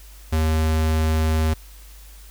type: tone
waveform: square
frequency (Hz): 79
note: D#2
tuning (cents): +27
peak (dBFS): -18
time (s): 0.32-1.54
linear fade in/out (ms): 10
effects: added 50 Hz sine -41 dBFS peak until 2.3 s + white hiss -49 dBFS RMS until 2.3 s